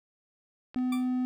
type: clicks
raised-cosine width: 0.3 ms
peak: -29 / -36 dBFS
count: 2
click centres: 0.745 / 0.787 s
type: tone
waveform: triangle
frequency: 252.6 Hz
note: B3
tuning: 39 cents sharp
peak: -24 dBFS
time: 0.76-1.25 s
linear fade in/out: 0 ms
type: tone with exponential decay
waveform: 20% pulse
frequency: 1172 Hz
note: D6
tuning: 4 cents flat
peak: -29 dBFS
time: 0.92-1.1 s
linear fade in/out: 5 ms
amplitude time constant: 39 ms
effects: none